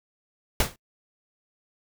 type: noise with exponential decay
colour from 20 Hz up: pink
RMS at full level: -18 dBFS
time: 0.6-0.76 s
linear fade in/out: 2 ms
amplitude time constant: 34 ms
effects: noise-tail reverb RT60 0.1 s tail -25 dB re dry